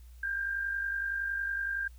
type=tone with amplitude modulation; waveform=sine; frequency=1595 Hz; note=G6; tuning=30 cents sharp; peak=-28 dBFS; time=0.23-1.88 s; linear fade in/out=5 ms; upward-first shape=sine; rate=50.8 Hz; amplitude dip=50%; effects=added 60 Hz sine -48 dBFS peak until 1.98 s + white hiss -66 dBFS RMS until 1.98 s